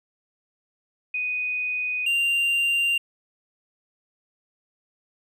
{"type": "tone pair in turn", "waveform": ["sine", "triangle"], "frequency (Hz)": [2489, 2781], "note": ["D#7", "F7"], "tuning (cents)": [0, -8], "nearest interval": "major second", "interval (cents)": 192, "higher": "second", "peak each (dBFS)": [-24, -18], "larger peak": "second", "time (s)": [[1.14, 2.06], [2.06, 2.98]], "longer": "neither", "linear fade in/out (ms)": 5, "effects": []}